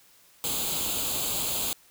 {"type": "noise with comb filter", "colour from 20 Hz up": "white", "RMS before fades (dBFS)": -29, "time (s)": [0.44, 1.73], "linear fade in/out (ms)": 0, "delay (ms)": 0.27, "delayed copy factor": 0.75, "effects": ["white hiss -58 dBFS RMS until 1.9 s"]}